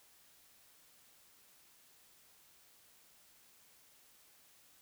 silence, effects white hiss -65 dBFS RMS until 4.81 s

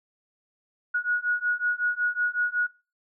sine beating tone pair, 1452 / 1457.4 Hz, F#6 / F#6, -33 / -27 cents, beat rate 5.4 Hz, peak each -27 dBFS, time 0.94-2.67 s, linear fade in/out 10 ms, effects noise-tail reverb RT60 0.3 s tail -20 dB re dry

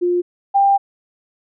sine tone pair in turn, 353.6 / 793.8 Hz, F4 / G5, +22 / +22 cents, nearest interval octave + major second, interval 1400 cents, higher second, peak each -14 / -10 dBFS, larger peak second, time 0.01-0.22 / 0.54-0.78 s, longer second, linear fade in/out 20 ms, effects none

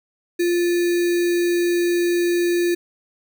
sine tone with sample-and-hold, 347.8 Hz, F4, 7 cents flat, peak -16 dBFS, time 0.39-2.75 s, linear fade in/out 10 ms, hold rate 2100 Hz, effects none

